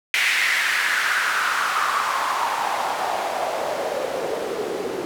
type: noise with band-pass filter sweep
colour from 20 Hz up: white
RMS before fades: -23 dBFS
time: 0.14-5.05 s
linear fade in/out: 0 ms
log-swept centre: 2200 to 380 Hz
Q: 3.6
effects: none